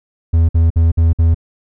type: tone bursts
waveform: triangle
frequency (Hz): 82.41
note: E2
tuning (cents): 0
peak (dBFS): -6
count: 5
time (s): 0.33-1.346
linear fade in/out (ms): 10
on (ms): 160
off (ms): 54
effects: none